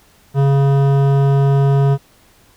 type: tone with hard clipping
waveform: sine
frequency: 138.59 Hz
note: C#3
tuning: in tune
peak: -12 dBFS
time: 0.34-1.98 s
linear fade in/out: 50 ms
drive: 14 dB
effects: pink hiss -51 dBFS RMS until 2.56 s